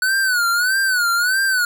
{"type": "tone with vibrato", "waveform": "square", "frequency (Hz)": 1480, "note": "F#6", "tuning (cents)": 0, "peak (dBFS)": -16, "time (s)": [0.02, 1.65], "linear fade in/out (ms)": 2, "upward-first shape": "sine", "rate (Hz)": 1.6, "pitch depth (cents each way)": 120, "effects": []}